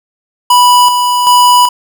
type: tone with tremolo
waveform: square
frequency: 984 Hz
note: B5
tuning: 7 cents flat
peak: -4 dBFS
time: 0.5-1.69 s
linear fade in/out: 5 ms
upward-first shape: square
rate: 1.3 Hz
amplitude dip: 45%
effects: none